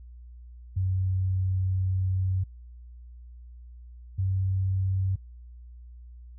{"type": "tone pair in turn", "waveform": "sine", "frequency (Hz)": [93.8, 95.11], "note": ["F#2", "F#2"], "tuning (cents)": [24, 48], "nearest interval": "unison", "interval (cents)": 24, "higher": "second", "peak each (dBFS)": -23, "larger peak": "neither", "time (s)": [[0.76, 2.44], [4.18, 5.16]], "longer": "first", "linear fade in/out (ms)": 10, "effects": ["added 60 Hz sine -43 dBFS peak until 6.38 s"]}